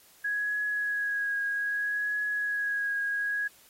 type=tone with vibrato; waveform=sine; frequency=1661.2 Hz; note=G#6; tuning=in tune; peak=-27 dBFS; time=0.24-3.48 s; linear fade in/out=10 ms; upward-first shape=triangle; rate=0.63 Hz; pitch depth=24 cents each way; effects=white hiss -58 dBFS RMS until 3.69 s + AAC 48 kbps